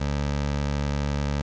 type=tone; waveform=20% pulse; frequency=71.7 Hz; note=D2; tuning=41 cents flat; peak=-19 dBFS; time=0-1.42 s; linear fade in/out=10 ms; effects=resampled to 16000 Hz + 8-bit